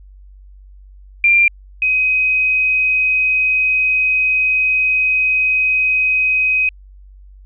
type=tone pair in turn; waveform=sine; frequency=2381 / 2521 Hz; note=D7 / D#7; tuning=+23 / +22 cents; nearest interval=minor second; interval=99 cents; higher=second; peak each=-8 / -12 dBFS; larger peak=first; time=1.24-1.48 / 1.82-6.69 s; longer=second; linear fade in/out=2 ms; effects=added 48 Hz sine -38 dBFS peak until 7.45 s